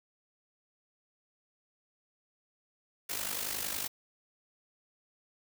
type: noise with amplitude modulation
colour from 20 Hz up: white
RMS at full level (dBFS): -33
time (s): 3.09-3.88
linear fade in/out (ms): 10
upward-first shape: sine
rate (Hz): 50.7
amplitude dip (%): 65
effects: none